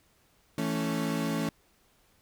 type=chord; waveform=35% pulse; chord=A major; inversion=second; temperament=equal; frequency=164.81 / 220 / 277.2 Hz; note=E3 / A3 / C#4; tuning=0 / 0 / 0 cents; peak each=-31 dBFS; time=0.58-1.49 s; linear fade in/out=2 ms; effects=pink hiss -66 dBFS RMS until 2.21 s